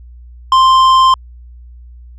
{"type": "tone with tanh clipping", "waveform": "triangle", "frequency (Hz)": 1046.5, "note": "C6", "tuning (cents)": 0, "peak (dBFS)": -7, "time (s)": [0.52, 1.14], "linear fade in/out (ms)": 2, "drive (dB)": 14, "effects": ["added 60 Hz sine -33 dBFS peak until 2.18 s"]}